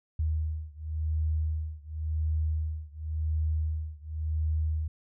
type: beating tone pair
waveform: sine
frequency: 77.78 / 78.7 Hz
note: D#2 / D#2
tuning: 0 / +20 cents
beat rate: 0.92 Hz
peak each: -30 / -31 dBFS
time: 0.19-4.88 s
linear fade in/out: 5 ms
effects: none